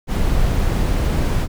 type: noise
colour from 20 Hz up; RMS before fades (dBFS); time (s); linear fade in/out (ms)
brown; -17; 0.07-1.48; 50
effects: none